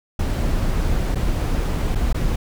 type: noise with dropouts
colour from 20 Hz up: brown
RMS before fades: -20 dBFS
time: 0.19-2.36 s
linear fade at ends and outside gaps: 5 ms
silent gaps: 1.148-1.155 / 1.95-1.955 / 2.128-2.144 s
effects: none

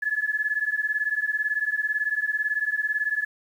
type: beating tone pair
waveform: sine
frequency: 1704 / 1722 Hz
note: G#6 / A6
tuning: +44 / -38 cents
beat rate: 18 Hz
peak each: -26 dBFS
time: 0.02-3.25 s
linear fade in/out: 10 ms
effects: 9-bit

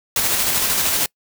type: noise with tremolo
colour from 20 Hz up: white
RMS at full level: -18 dBFS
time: 0.16-1.06 s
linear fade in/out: 2 ms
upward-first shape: square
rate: 13 Hz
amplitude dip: 25%
effects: noise-tail reverb RT60 0.1 s tail -26 dB re dry

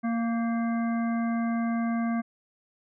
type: harmonic tone with a mistuned harmonic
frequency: 231.3 Hz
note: A#3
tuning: 13 cents flat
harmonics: 1 / 3 / 5 / 7 / 9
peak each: -25 / -35 / -39 / -42 / -44 dBFS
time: 0.03-2.22 s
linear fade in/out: 20 ms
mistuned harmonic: 7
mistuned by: -33 cents
effects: none

